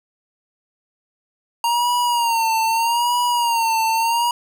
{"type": "tone with vibrato", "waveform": "square", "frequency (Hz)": 932.3, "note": "A#5", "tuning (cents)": 0, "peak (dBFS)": -17, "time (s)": [1.64, 4.31], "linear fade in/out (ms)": 2, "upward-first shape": "sine", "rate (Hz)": 0.8, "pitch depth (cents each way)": 73, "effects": []}